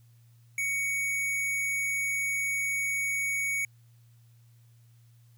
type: tone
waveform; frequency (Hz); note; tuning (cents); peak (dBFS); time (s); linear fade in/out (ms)
square; 2236; C#7; +14; -28; 0.58-3.65; 2
effects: added 117 Hz sine -55 dBFS peak until 5.37 s + white hiss -70 dBFS RMS until 5.37 s